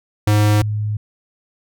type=tone pair in turn; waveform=square / sine; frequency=105 / 105.85 Hz; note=G#2 / G#2; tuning=+19 / +33 cents; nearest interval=unison; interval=14 cents; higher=second; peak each=-12 / -18 dBFS; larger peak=first; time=0.27-0.62 / 0.62-0.97 s; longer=neither; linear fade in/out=5 ms; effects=none